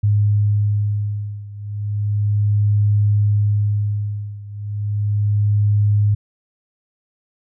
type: beating tone pair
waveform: sine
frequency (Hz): 103.5 / 103.84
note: G#2 / G#2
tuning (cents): -5 / 0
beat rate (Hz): 0.34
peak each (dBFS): -17 / -19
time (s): 0.03-6.15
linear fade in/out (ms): 10
effects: none